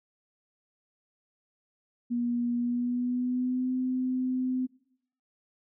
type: tone with pitch glide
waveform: sine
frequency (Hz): 240 to 255.7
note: B3 to C4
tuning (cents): -49 to -40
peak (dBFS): -26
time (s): 2.1-4.67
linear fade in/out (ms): 20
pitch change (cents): +109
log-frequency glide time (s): 2.56-3.72
effects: noise-tail reverb RT60 0.7 s tail -20 dB re dry